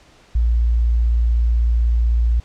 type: tone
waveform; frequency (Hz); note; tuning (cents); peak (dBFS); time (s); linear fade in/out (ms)
sine; 58; A#1; -8; -13; 0.35-2.4; 5
effects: pink hiss -50 dBFS RMS until 2.44 s + low-pass 6000 Hz 12 dB/octave